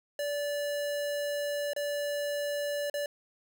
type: tone with dropouts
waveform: square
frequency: 580 Hz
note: D5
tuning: 22 cents flat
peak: -31 dBFS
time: 0.19-3.06 s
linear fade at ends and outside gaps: 2 ms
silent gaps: 1.734-1.763 / 2.899-2.94 s
effects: none